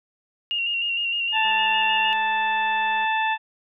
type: tone with vibrato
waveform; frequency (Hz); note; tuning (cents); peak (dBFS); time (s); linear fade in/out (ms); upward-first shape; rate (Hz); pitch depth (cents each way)
sine; 2794; F7; 0; -22; 0.51-2.13; 0; square; 6.5; 30
type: harmonic tone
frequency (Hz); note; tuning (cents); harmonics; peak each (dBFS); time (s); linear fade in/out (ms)
880; A5; 0; 1 / 2 / 3 / 4; -22 / -26 / -28 / -34; 1.32-3.38; 50
type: click train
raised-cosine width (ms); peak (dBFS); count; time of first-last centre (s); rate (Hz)
0.5; -29; 333; 1.45-3.046; 208
effects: none